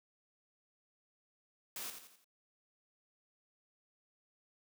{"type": "noise with echo", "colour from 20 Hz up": "white", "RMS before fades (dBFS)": -43, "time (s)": [1.76, 1.9], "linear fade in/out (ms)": 2, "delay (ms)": 86, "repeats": 4, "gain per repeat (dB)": -7, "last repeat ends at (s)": 2.244, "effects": ["high-pass 150 Hz 12 dB/octave"]}